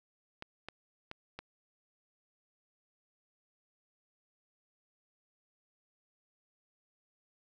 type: clicks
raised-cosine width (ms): 0.3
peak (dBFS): -26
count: 4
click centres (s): 0.424 / 0.686 / 1.114 / 1.39
effects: none